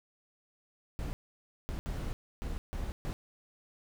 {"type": "noise bursts at uneven times", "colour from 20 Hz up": "brown", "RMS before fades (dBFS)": -36, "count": 6, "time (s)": [[0.99, 1.13], [1.69, 1.79], [1.86, 2.13], [2.42, 2.58], [2.73, 2.92], [3.05, 3.13]], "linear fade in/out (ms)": 0, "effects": []}